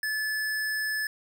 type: tone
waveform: square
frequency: 1730 Hz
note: A6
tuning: 30 cents flat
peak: -28 dBFS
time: 0.03-1.07 s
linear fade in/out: 2 ms
effects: none